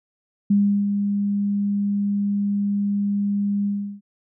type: tone with ADSR envelope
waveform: sine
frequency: 202.3 Hz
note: G#3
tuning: 45 cents flat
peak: -13 dBFS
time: 0.5-4.01 s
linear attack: 8 ms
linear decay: 350 ms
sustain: -6 dB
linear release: 350 ms
effects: none